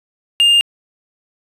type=tone with hard clipping; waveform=triangle; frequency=2812 Hz; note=F7; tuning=11 cents sharp; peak=-9 dBFS; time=0.4-0.61 s; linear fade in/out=0 ms; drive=6 dB; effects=resampled to 32000 Hz